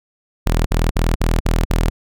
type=tone bursts; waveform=sawtooth; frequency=40.87 Hz; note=E1; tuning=14 cents flat; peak=-10 dBFS; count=6; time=0.46-1.9 s; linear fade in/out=10 ms; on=200 ms; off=48 ms; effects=none